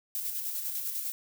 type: noise with tremolo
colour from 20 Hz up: violet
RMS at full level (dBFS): -33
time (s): 0.15-1.12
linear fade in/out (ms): 0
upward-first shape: square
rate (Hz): 10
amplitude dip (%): 35
effects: none